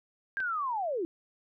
sine linear sweep, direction down, 1624 to 314.2 Hz, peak -29 dBFS, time 0.37-1.05 s, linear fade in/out 0 ms
click, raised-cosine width 0.3 ms, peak -28 dBFS, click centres 0.403 s
effects none

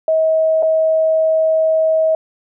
sine tone with dropouts, 638 Hz, D#5, 43 cents sharp, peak -11 dBFS, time 0.08-2.15 s, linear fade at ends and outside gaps 2 ms, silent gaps 0.625-0.63 s, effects none

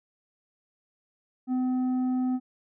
sine tone with tanh clipping, 254.5 Hz, C4, 48 cents flat, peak -25 dBFS, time 1.47-2.4 s, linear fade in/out 50 ms, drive 6 dB, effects none

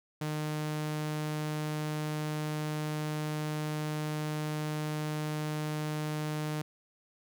sawtooth tone, 152.5 Hz, D#3, 34 cents flat, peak -28 dBFS, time 0.21-6.62 s, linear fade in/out 5 ms, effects none

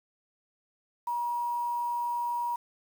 sine tone with quantisation, 956 Hz, A#5, 43 cents sharp, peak -28 dBFS, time 1.07-2.56 s, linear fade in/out 5 ms, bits 8, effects none

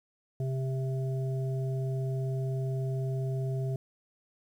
harmonic tone, 132.1 Hz, C3, 17 cents sharp, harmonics 1 / 3 / 5, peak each -29 / -39 / -43 dBFS, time 0.4-3.76 s, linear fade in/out 2 ms, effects 10-bit

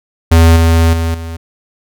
square tone with level steps, 82.5 Hz, E2, 2 cents sharp, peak -4 / -7 / -13 / -22 dBFS, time 0.31-1.37 s, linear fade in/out 10 ms, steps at 0.56 / 0.93 / 1.14 s, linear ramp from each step 5 ms, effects none

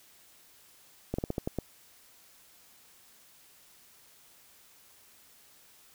slowing click train, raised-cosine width 2 ms, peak -17 dBFS, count 7, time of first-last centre 1.14-1.587 s, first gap 45 ms, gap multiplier 1.2, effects white hiss -59 dBFS RMS until 5.94 s

